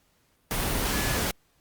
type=tone in noise; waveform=sine; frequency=1707 Hz; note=G#6; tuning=47 cents sharp; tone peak=-35 dBFS; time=0.93-1.17 s; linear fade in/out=0 ms; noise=pink; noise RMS=-27 dBFS; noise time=0.51-1.31 s; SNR=-11 dB; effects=pink hiss -67 dBFS RMS until 1.6 s + Opus 48 kbps